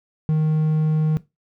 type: tone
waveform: triangle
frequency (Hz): 155.56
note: D#3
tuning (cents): 0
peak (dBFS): -14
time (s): 0.29-1.17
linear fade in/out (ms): 0
effects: noise-tail reverb RT60 0.2 s tail -17 dB re dry